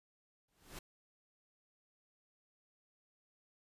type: noise with exponential growth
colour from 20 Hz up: pink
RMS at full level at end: -45 dBFS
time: 0.48-0.79 s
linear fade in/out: 5 ms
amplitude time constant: 66 ms
effects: resampled to 32000 Hz